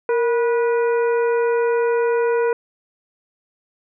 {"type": "harmonic tone with a mistuned harmonic", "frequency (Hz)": 487.8, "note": "B4", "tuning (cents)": -21, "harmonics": [1, 2, 3, 4, 5], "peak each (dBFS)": [-16, -26, -29, -37, -37], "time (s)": [0.09, 2.53], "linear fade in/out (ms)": 2, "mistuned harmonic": 1, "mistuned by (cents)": -76, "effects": []}